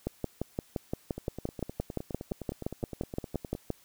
two click trains, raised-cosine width 2 ms, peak -24 / -17 dBFS, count 24 / 22, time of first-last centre 1.18-3.551 / 0.07-3.703 s, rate 9.7 / 5.78 Hz, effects white hiss -61 dBFS RMS until 3.84 s

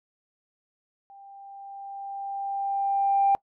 sine tone with level ramp, 792 Hz, G5, 18 cents sharp, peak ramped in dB -46 to -16 dBFS, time 1.1-3.35 s, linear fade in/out 0 ms, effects noise-tail reverb RT60 0.1 s tail -23 dB re dry + tanh soft clip ceiling -12 dBFS

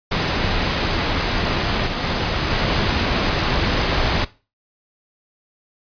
pink noise with level steps, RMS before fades -20 / -23 / -21 / -19 dBFS, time 0.11-4.25 s, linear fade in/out 10 ms, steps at 1.86 / 2.02 / 2.5 s, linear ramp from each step 10 ms, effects noise-tail reverb RT60 0.3 s tail -17 dB re dry + resampled to 11025 Hz

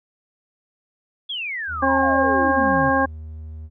sine exponential sweep, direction down, 3450 to 130 Hz, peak -25 dBFS, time 1.29-2.9 s, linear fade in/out 10 ms
triangle tone, 78.2 Hz, D#2, 9 cents sharp, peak -30 dBFS, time 1.67-3.7 s, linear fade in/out 50 ms
harmonic tone, 269.1 Hz, C4, 49 cents sharp, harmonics 1 / 2 / 3 / 4 / 6, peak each -22 / -22 / -22 / -22 / -22 dBFS, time 1.82-3.06 s, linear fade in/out 10 ms
effects none

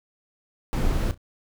brown noise with echo, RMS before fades -23 dBFS, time 0.73-1.11 s, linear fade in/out 0 ms, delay 33 ms, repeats 2, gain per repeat -15 dB, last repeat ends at 1.176 s, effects none

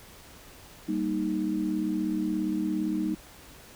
sine chord, Eb major, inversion first, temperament equal, 196 / 233.1 / 311.1 Hz, G3 / Bb3 / Eb4, 0 / 0 / 0 cents, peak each -31 / -33 / -28 dBFS, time 0.88-3.15 s, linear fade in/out 10 ms, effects pink hiss -50 dBFS RMS until 3.75 s

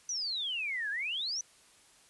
sine exponential two-way sweep, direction down then up, 6100 to 1598 to 6100 Hz, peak -32 dBFS, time 0.09-1.41 s, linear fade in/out 2 ms, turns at 0.9 s, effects white hiss -61 dBFS RMS until 2.09 s + resampled to 24000 Hz

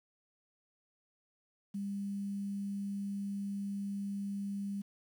sine tone with quantisation, 200 Hz, G3, 35 cents sharp, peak -35 dBFS, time 1.74-4.82 s, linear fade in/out 10 ms, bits 10, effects none

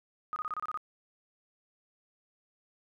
sine tone bursts, 1244.5 Hz, D#6, in tune, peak -32 dBFS, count 8, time 0.33-0.774 s, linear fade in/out 0 ms, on 31 ms, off 28 ms, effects none

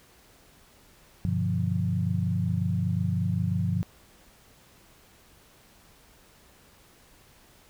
sine chord, G dominant seventh, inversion none, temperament equal, 98 / 123.47 / 146.83 / 174.61 Hz, G2 / B2 / D3 / F3, 0 / 0 / 0 / 0 cents, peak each -28 / -31 / -33 / -28 dBFS, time 1.25-3.83 s, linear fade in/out 0 ms, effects pink hiss -57 dBFS RMS until 7.69 s

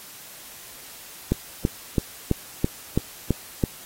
click train, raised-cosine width 3 ms, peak -6 dBFS, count 8, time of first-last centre 1.32-3.638 s, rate 3.02 Hz, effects white hiss -43 dBFS RMS until 3.85 s + AAC 48 kbps

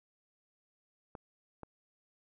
clicks, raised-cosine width 1 ms, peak -30 dBFS, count 2, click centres 1.152 / 1.633 s, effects none

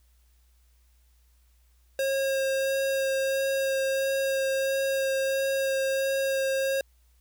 square tone with vibrato, 539 Hz, C#5, 49 cents flat, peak -25 dBFS, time 1.99-6.81 s, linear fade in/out 2 ms, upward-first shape sine, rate 1.5 Hz, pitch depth 10 cents each way, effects added 60 Hz sine -59 dBFS peak until 7.2 s + white hiss -70 dBFS RMS until 7.2 s

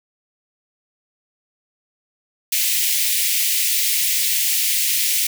white high-pass noise, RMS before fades -19 dBFS, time 2.52-5.27 s, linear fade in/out 5 ms, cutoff 2000 Hz, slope 48 dB/octave, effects none

